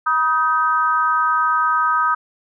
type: tone with amplitude modulation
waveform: sine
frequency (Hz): 1257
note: D#6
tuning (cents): +17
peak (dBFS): -10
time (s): 0.06-2.15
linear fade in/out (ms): 10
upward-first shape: sine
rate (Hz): 291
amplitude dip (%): 100
effects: none

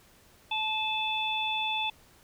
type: harmonic tone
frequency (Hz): 870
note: A5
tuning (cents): -20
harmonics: 1 / 3 / 4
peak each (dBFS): -32 / -32 / -32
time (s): 0.51-1.9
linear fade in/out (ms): 5
effects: pink hiss -59 dBFS RMS until 2.23 s

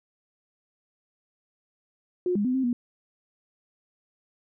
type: tone with pitch steps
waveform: sine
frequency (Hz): 359.8 / 204.9 / 253.4 / 263.2 / 242.3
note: F#4 / G#3 / B3 / C4 / B3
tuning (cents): -48 / -23 / +45 / +10 / -33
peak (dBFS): -22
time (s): 2.26-2.73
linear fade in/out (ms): 2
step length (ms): 94
effects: none

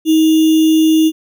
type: tone with sample-and-hold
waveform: sine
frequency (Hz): 317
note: D#4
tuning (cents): +32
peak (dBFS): -7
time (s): 0.05-1.12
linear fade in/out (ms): 50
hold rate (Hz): 3150
effects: none

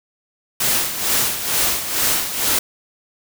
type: noise with tremolo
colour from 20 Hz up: white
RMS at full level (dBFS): -17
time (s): 0.6-2.59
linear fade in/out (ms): 5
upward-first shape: sine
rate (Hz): 2.2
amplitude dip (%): 65
effects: none

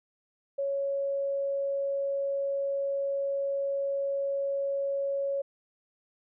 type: tone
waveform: sine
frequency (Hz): 555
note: C#5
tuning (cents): +2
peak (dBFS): -27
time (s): 0.58-5.42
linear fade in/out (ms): 10
effects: none

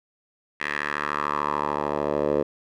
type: tone with band-pass filter sweep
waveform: 10% pulse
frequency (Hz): 73.5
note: D2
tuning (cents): +2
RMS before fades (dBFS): -26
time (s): 0.6-2.43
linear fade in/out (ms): 10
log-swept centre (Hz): 2000 to 500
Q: 2.9
effects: none

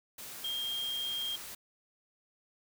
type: tone in noise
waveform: sine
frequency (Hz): 3216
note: G7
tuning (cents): +44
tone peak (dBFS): -33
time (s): 0.44-1.36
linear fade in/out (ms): 5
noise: white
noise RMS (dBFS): -45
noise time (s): 0.18-1.55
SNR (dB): +9
effects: none

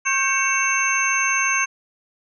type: tone cluster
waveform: sine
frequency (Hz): 1085 / 1572 / 2233 / 2694 / 6300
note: C#6 / G6 / C#7 / E7 / G8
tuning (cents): -37 / +4 / +12 / +37 / +8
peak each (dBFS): -24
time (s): 0.05-1.66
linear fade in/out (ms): 20
effects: none

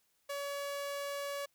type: tone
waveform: sawtooth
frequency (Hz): 566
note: C#5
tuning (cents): +36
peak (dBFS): -33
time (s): 0.29-1.46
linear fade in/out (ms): 10
effects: white hiss -75 dBFS RMS until 1.54 s

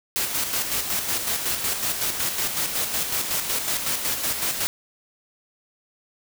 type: noise with tremolo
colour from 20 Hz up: white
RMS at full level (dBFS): -24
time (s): 0.16-4.67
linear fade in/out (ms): 0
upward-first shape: square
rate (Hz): 5.4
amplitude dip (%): 45
effects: none

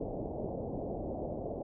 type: low-pass noise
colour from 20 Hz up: white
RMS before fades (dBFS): -38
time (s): 0-1.63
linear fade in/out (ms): 10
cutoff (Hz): 700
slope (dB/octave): 48
effects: none

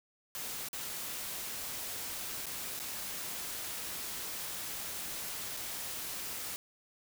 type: noise with dropouts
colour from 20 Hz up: white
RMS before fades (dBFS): -40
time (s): 0.35-6.56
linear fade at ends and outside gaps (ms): 0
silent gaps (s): 0.686-0.731 / 2.458-2.466 / 2.792-2.799 / 5.566-5.571
effects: none

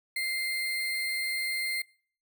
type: tone with sample-and-hold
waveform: sine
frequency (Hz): 2093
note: C7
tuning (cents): 0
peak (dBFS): -28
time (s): 0.16-1.82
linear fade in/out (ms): 5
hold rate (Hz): 6300
effects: noise-tail reverb RT60 0.5 s tail -25 dB re dry

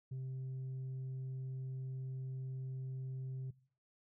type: tone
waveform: sine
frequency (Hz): 130.9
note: C3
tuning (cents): +1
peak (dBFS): -37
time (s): 0.11-3.51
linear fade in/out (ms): 10
effects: noise-tail reverb RT60 0.5 s tail -22 dB re dry + tanh soft clip ceiling -39 dBFS

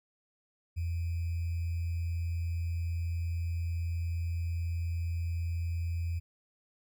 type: tone with sample-and-hold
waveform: sine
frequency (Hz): 84.4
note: E2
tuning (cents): +41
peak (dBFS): -30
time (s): 0.76-6.2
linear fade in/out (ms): 20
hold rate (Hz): 2450
effects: none

